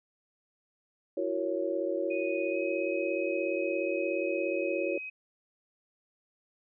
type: chord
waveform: sine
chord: F# dominant seventh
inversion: third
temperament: just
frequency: 333 / 370 / 462.5 / 555 Hz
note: E4 / F#4 / A#4 / C#5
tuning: +18 / 0 / -14 / +2 cents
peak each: -34 / -34 / -37 / -32 dBFS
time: 1.17-4.98 s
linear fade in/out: 5 ms
type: tone with pitch glide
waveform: sine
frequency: 2489 to 2527 Hz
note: D#7 to D#7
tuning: 0 to +26 cents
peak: -37 dBFS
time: 2.1-5.1 s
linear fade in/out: 10 ms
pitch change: +26 cents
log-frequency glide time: 2.51-2.56 s
effects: none